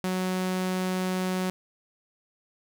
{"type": "tone", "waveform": "sawtooth", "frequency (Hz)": 185, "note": "F#3", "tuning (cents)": 0, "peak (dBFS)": -22, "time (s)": [0.04, 1.5], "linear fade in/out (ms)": 0, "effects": []}